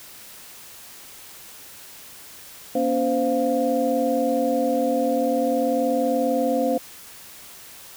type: tone cluster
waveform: sine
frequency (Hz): 240.3 / 280.7 / 517 / 698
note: B3 / C#4 / C5 / F5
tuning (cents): -47 / +22 / -21 / -1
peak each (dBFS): -26 / -25 / -22 / -26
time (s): 2.75-6.78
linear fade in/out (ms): 5
effects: white hiss -43 dBFS RMS until 7.96 s